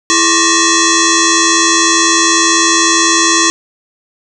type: tone with frequency modulation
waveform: sine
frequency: 2637 Hz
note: E7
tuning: in tune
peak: -7 dBFS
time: 0.1-3.5 s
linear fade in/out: 0 ms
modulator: 742 Hz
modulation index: 6
effects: none